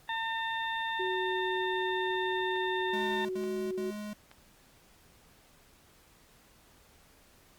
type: harmonic tone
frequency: 904 Hz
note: A5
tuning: 47 cents sharp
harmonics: 1 / 2 / 3 / 4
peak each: -34 / -35 / -46 / -40 dBFS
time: 0.09-3.25 s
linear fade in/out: 2 ms
type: tone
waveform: sine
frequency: 371.9 Hz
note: F#4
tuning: 9 cents sharp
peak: -32 dBFS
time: 0.99-3.91 s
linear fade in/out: 10 ms
type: click train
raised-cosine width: 0.3 ms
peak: -34 dBFS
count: 3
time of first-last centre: 2.56-4.314 s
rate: 1.14 Hz
type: tone bursts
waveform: square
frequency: 209.4 Hz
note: G#3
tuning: 15 cents sharp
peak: -38 dBFS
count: 3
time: 2.93-4.134 s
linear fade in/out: 5 ms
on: 360 ms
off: 62 ms
effects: pink hiss -61 dBFS RMS until 7.58 s + Opus 48 kbps